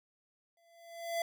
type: tone with exponential growth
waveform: square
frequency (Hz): 676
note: E5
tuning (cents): +43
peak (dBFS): -30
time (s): 0.57-1.22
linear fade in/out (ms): 2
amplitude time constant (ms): 140
effects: none